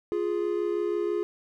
triangle tone pair together, 349.2 / 415.3 Hz, F4 / G#4, 0 / 0 cents, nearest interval minor third, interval 300 cents, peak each -26 dBFS, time 0.12-1.23 s, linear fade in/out 0 ms, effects none

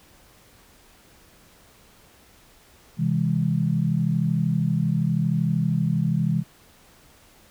sine chord, C augmented, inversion none, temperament just, 130.81 / 163.52 / 204.4 Hz, C3 / E3 / G#3, 0 / -14 / -27 cents, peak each -25 / -22 / -26 dBFS, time 2.97-6.44 s, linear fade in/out 50 ms, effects pink hiss -54 dBFS RMS until 7.5 s

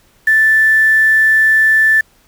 sine tone with quantisation, 1760 Hz, A6, in tune, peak -7 dBFS, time 0.27-2.01 s, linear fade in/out 5 ms, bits 5, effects pink hiss -52 dBFS RMS until 2.27 s

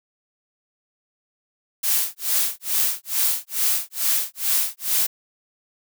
blue noise with tremolo, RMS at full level -19 dBFS, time 1.83-5.07 s, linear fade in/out 10 ms, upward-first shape sine, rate 2.3 Hz, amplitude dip 100%, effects none

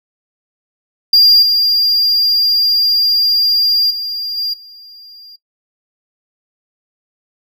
triangle tone with level steps, 4795 Hz, D8, 35 cents sharp, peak -3 / -8 / -17 / -14 / -33 dBFS, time 1.13-5.36 s, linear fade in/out 5 ms, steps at 1.42 / 3.9 / 4.37 / 4.53 s, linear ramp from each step 10 ms, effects noise-tail reverb RT60 0.1 s tail -18 dB re dry

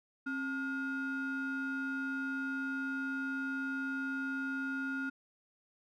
triangle ring-modulated tone, 578 Hz, D5, 28 cents flat, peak -29 dBFS, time 0.26-5.1 s, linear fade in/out 10 ms, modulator 846 Hz, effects none

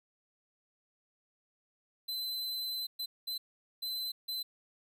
45% pulse tone bursts at uneven times, 4045 Hz, B7, 41 cents sharp, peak -34 dBFS, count 5, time 2.08-2.87 / 2.99-3.06 / 3.27-3.38 / 3.82-4.12 / 4.28-4.43 s, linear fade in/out 10 ms, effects none

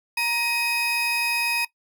35% pulse tone pair together, 940.9 / 2512 Hz, A#5 / D#7, +16 / +16 cents, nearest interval octave + perfect fourth, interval 1700 cents, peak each -27 / -21 dBFS, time 0.17-1.65 s, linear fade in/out 5 ms, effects noise-tail reverb RT60 0.1 s tail -18 dB re dry

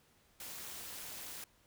white noise with amplitude modulation, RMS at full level -43 dBFS, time 0.4-1.44 s, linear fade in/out 2 ms, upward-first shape sine, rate 262 Hz, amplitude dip 75%, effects pink hiss -69 dBFS RMS until 1.66 s

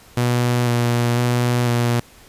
sawtooth tone with vibrato, 120.8 Hz, B2, 38 cents flat, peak -12 dBFS, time 0.17-2 s, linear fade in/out 5 ms, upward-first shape square, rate 1 Hz, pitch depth 16 cents each way, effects pink hiss -47 dBFS RMS until 2.28 s + resampled to 32000 Hz

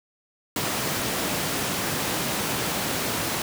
pink high-pass noise, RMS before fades -27 dBFS, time 0.56-3.42 s, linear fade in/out 2 ms, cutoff 130 Hz, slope 12 dB/octave, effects none

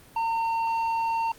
triangle tone with tanh clipping, 911 Hz, A#5, 40 cents flat, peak -25 dBFS, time 0.16-1.32 s, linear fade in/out 5 ms, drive 11 dB, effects pink hiss -52 dBFS RMS until 1.38 s + Opus 32 kbps

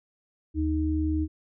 sine tone pair together, 77.78 / 311.1 Hz, D#2 / D#4, 0 / 0 cents, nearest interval 2 octaves, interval 2400 cents, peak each -26 dBFS, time 0.54-1.28 s, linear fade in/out 50 ms, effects none

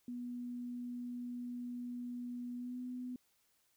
sine tone with pitch glide, 244 to 250 Hz, B3 to B3, -21 to +21 cents, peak -40 dBFS, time 0.08-3.16 s, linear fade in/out 2 ms, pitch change +42 cents, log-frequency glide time 2.56-2.79 s, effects white hiss -75 dBFS RMS until 3.76 s

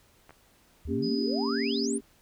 clicks, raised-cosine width 0.5 ms, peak -34 dBFS, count 2, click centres 0.294 / 0.307 s
sine exponential sweep, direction up, 68 to 9956 Hz, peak -34 dBFS, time 0.85-1.98 s, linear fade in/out 5 ms
sine chord, G diminished, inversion first, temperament equal with one note detuned, 233.1 / 277.2 / 398.8 Hz, Bb3 / Db4 / G4, 0 / 0 / +30 cents, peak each -30 / -31 / -31 dBFS, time 0.87-2.01 s, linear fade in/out 50 ms
sine tone, 4978 Hz, D#8, in tune, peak -35 dBFS, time 1.02-1.87 s, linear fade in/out 20 ms
effects pink hiss -62 dBFS RMS until 2.21 s

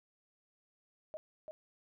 sine tone with echo, 622.3 Hz, D#5, in tune, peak -40 dBFS, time 1.14-1.17 s, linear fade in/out 0 ms, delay 340 ms, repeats 1, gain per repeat -3 dB, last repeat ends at 1.51 s, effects none

